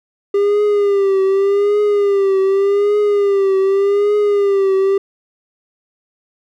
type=tone with vibrato; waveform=triangle; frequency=400 Hz; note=G4; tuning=35 cents sharp; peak=-9 dBFS; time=0.34-4.98 s; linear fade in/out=5 ms; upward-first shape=triangle; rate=0.85 Hz; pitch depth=77 cents each way; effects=none